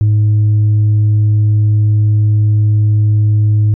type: tone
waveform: sine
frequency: 105.9 Hz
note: G#2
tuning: 34 cents sharp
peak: -5 dBFS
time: 0.01-3.74 s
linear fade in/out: 0 ms
effects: tanh soft clip ceiling -6 dBFS